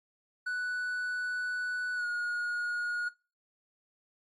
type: tone with pitch glide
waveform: triangle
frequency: 1483 to 1442.4 Hz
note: F#6 to F#6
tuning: +4 to -45 cents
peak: -29 dBFS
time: 0.46-3.09 s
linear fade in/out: 10 ms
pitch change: -49 cents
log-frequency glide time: 1.95-2.06 s
effects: noise-tail reverb RT60 0.3 s tail -20 dB re dry + AAC 32 kbps